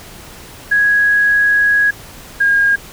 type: tone pair in turn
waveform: sine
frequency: 1661.2 / 1625.1 Hz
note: G#6 / G#6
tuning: 0 / -38 cents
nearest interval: unison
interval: 38 cents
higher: first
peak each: -9 dBFS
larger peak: neither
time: 0.71-1.91 / 2.4-2.76 s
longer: first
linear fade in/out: 10 ms
effects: pink hiss -36 dBFS RMS until 2.92 s